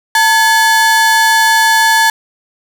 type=ring-modulated tone; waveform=45% pulse; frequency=1300 Hz; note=E6; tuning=24 cents flat; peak=-4 dBFS; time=0.15-2.1 s; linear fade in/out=2 ms; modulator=403 Hz; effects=none